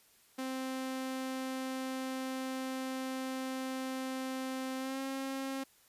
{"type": "tone with pitch glide", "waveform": "sawtooth", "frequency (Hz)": [261.6, 268.8], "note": ["C4", "C4"], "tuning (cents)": [0, 47], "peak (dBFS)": -32, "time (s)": [0.38, 5.64], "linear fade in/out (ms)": 10, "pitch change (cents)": 47, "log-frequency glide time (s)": [4.78, 5], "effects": ["white hiss -65 dBFS RMS until 5.88 s", "resampled to 32000 Hz"]}